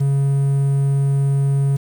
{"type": "tone with quantisation", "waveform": "triangle", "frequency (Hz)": 138.59, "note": "C#3", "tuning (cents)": 0, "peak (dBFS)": -12, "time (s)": [0, 1.77], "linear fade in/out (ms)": 10, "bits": 7, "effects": []}